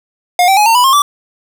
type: tone with pitch steps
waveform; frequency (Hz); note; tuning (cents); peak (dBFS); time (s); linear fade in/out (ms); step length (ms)
square; 714 / 774.1 / 839.3 / 910 / 986.7 / 1069.8 / 1159.9; F5 / G5 / G#5 / A#5 / B5 / C6 / D6; +38 / -22 / +18 / -42 / -2 / +38 / -22; -7; 0.39-1.02; 2; 90
effects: 8-bit